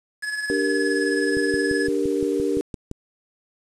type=tone with tremolo; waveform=square; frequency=1700 Hz; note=G#6; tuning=40 cents sharp; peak=-24 dBFS; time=0.22-1.88 s; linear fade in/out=20 ms; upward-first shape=sine; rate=19 Hz; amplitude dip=50%
type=chord; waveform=sine; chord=G minor; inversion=second; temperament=equal; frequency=293.7 / 392 / 466.2 Hz; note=D4 / G4 / Bb4; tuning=0 / 0 / 0 cents; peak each=-24 / -24 / -25 dBFS; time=0.5-2.61 s; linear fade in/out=0 ms
type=click train; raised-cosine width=3 ms; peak=-18 dBFS; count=10; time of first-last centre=1.37-2.914 s; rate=5.83 Hz
effects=resampled to 24000 Hz + 7-bit